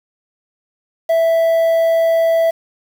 triangle tone with quantisation, 659.3 Hz, E5, in tune, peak -9 dBFS, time 1.09-2.51 s, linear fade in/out 10 ms, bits 6, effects none

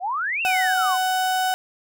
sine exponential two-way sweep, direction up then down, 685 to 2794 to 986 Hz, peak -22 dBFS, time 0-0.98 s, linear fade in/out 50 ms, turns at 0.42 s
35% pulse tone, 746 Hz, F#5, 14 cents sharp, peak -18 dBFS, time 0.45-1.54 s, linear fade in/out 0 ms
effects none

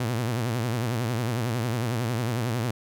sawtooth tone with vibrato, 117.9 Hz, A#2, 20 cents sharp, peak -21 dBFS, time 0-2.71 s, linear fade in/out 5 ms, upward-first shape triangle, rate 11 Hz, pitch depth 170 cents each way, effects none

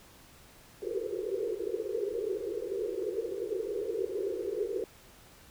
pink band-pass noise, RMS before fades -34 dBFS, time 0.82-4.84 s, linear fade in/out 2 ms, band 360 to 490 Hz, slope 96 dB/octave, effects pink hiss -56 dBFS RMS until 5.5 s

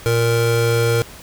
square tone pair together, 116.54 / 466.2 Hz, A#2 / A#4, 0 / 0 cents, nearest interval 2 octaves, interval 2400 cents, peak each -18 dBFS, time 0.06-1.02 s, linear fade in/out 0 ms, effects pink hiss -39 dBFS RMS until 1.22 s

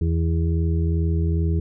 harmonic tone, 82.41 Hz, E2, in tune, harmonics 1 / 2 / 4 / 5, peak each -19 / -25 / -31 / -33 dBFS, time 0.01-1.6 s, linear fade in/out 5 ms, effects none

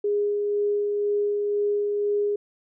sine tone with tremolo, 411.5 Hz, G#4, 16 cents flat, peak -20 dBFS, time 0.04-2.36 s, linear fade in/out 5 ms, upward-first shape sine, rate 2 Hz, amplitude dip 25%, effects none

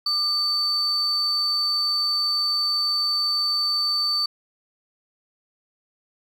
sine tone pair together, 1204 / 4546 Hz, D6 / C#8, +43 / +43 cents, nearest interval octave + major seventh, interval 2300 cents, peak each -30 / -19 dBFS, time 0.06-4.26 s, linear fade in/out 5 ms, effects tanh soft clip ceiling -16 dBFS + 9-bit

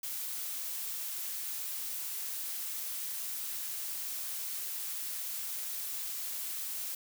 blue noise, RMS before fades -38 dBFS, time 0.03-6.95 s, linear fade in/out 5 ms, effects none

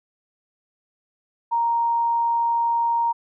sine tone, 933 Hz, A#5, 1 cent sharp, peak -18 dBFS, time 1.51-3.13 s, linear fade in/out 20 ms, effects none

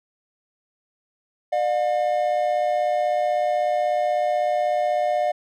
triangle tone pair together, 600.8 / 717 Hz, D5 / F5, +39 / +45 cents, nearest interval minor third, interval 306 cents, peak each -20 / -20 dBFS, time 1.52-5.32 s, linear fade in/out 10 ms, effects none

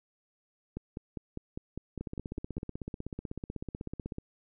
two click trains, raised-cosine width 3 ms, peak -24 / -24 dBFS, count 10 / 36, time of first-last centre 0.77-2.581 / 2.01-4.184 s, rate 4.97 / 16.1 Hz, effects none

